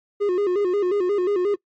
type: tone with vibrato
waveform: triangle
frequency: 384.1 Hz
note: G4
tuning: 35 cents flat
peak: -16 dBFS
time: 0.2-1.56 s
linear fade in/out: 20 ms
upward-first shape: square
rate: 5.6 Hz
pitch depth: 110 cents each way
effects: noise-tail reverb RT60 0.1 s tail -24 dB re dry + MP3 32 kbps